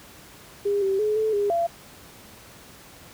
sine tone with pitch steps, 405.1 / 388 / 424.9 / 436.4 / 408 / 681 Hz, G#4 / G4 / G#4 / A4 / G#4 / F5, -43 / -18 / +40 / -14 / -31 / -44 cents, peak -20 dBFS, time 0.65-1.67 s, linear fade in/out 10 ms, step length 170 ms, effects pink hiss -47 dBFS RMS until 3.13 s + high-pass 60 Hz 12 dB/octave

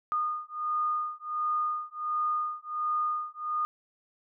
sine beating tone pair, 1224 / 1225.4 Hz, D#6 / D#6, -29 / -27 cents, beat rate 1.4 Hz, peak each -31 dBFS, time 0.12-3.65 s, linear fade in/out 0 ms, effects none

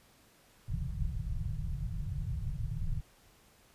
pink low-pass noise, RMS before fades -35 dBFS, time 0.68-3.01 s, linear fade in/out 10 ms, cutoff 170 Hz, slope 96 dB/octave, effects pink hiss -63 dBFS RMS until 3.74 s + resampled to 32000 Hz

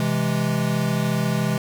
square chord, C augmented, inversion none, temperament equal, 130.81 / 164.81 / 207.7 Hz, C3 / E3 / G#3, 0 / 0 / 0 cents, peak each -25 dBFS, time 0-1.58 s, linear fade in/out 2 ms, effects none

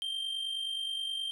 triangle tone with amplitude modulation, 3160 Hz, G7, 13 cents sharp, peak -29 dBFS, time 0.02-1.31 s, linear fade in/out 0 ms, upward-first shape sine, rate 49.5 Hz, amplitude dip 50%, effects none

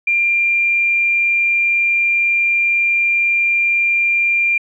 triangle tone with tanh clipping, 2386 Hz, D7, 27 cents sharp, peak -12 dBFS, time 0.07-4.58 s, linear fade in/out 5 ms, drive 2 dB, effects resampled to 22050 Hz

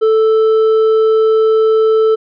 triangle tone with hard clipping, 440 Hz, A4, in tune, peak -9 dBFS, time 0.01-2.16 s, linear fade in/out 20 ms, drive 8 dB, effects resampled to 11025 Hz

